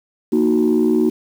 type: chord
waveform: sine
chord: D# minor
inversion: second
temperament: equal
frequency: 233.1 / 311.1 / 370 Hz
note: A#3 / D#4 / F#4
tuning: 0 / 0 / 0 cents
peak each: -16 dBFS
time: 0.32-1.1 s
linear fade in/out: 10 ms
effects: tanh soft clip ceiling -7 dBFS + 7-bit